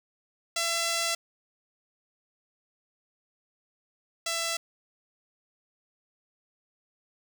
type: tone pair in turn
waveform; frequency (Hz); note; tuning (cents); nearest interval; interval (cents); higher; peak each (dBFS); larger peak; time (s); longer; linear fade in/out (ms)
5% pulse; 673 / 667.6; E5 / E5; +36 / +22; unison; 14; first; -15 / -17; first; 0.56-1.15 / 4.26-4.57; first; 5
effects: none